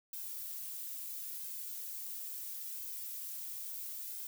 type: noise with flanger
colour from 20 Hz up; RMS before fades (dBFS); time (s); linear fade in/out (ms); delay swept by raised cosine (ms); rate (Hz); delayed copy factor
violet; -43; 0.13-4.27; 2; 1.9 to 3.3; 0.74; +0.8
effects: none